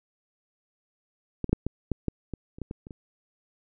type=clicks; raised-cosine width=3 ms; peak=-15 / -18 / -7 / -15 / -13 / -13 / -20 / -30 / -20 / -21 / -29 / -27 dBFS; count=12; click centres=1.443 / 1.494 / 1.53 / 1.666 / 1.917 / 2.083 / 2.337 / 2.585 / 2.617 / 2.711 / 2.869 / 2.908 s; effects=none